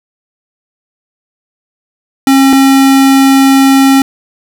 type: tone pair in turn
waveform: square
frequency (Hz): 270 / 270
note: C#4 / C#4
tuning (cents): -45 / -45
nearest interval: unison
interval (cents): 0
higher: neither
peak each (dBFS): -4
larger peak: neither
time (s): 2.27-2.53 / 2.53-4.02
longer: second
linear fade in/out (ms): 2
effects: none